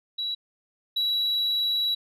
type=tone pair in turn; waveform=sine; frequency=3908 / 3908 Hz; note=B7 / B7; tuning=-19 / -19 cents; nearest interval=unison; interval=0 cents; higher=neither; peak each=-26 / -20 dBFS; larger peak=second; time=0.18-0.35 / 0.96-1.95 s; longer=second; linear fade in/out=10 ms; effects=tanh soft clip ceiling -21 dBFS